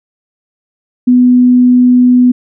sine tone, 248.4 Hz, B3, 10 cents sharp, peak -3 dBFS, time 1.07-2.32 s, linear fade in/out 10 ms, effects none

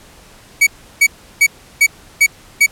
45% pulse tone bursts, 2262 Hz, C#7, 34 cents sharp, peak -6 dBFS, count 6, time 0.61-2.664 s, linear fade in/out 10 ms, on 59 ms, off 340 ms, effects pink hiss -43 dBFS RMS until 2.71 s + low-pass 12000 Hz 12 dB/octave

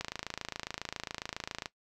click train, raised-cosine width 0.2 ms, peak -18 dBFS, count 46, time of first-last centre 0.01-1.658 s, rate 27.3 Hz, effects noise-tail reverb RT60 0.1 s tail -17 dB re dry

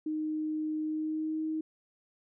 sine tone with pitch glide, 309.5 to 314.5 Hz, D#4 to D#4, -9 to +19 cents, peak -30 dBFS, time 0.06-1.61 s, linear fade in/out 5 ms, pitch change +28 cents, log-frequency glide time 0.82-1.43 s, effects none

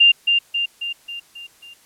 sine tone with echo, 2794 Hz, F7, in tune, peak -8 dBFS, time 0-0.12 s, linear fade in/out 10 ms, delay 270 ms, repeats 6, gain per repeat -5 dB, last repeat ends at 1.74 s, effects white hiss -53 dBFS RMS until 1.85 s + low-pass 12000 Hz 12 dB/octave

